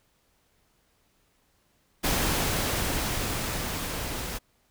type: noise with level ramp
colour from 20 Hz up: pink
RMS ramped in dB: -25 to -34 dBFS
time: 2.03-4.39 s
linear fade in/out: 20 ms
effects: pink hiss -68 dBFS RMS until 4.7 s